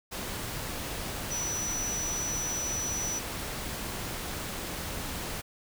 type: tone in noise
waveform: sine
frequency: 5920 Hz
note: F#8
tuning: in tune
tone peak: -31 dBFS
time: 1.3-3.2 s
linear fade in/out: 20 ms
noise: pink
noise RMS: -36 dBFS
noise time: 0.11-5.42 s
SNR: +2 dB
effects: none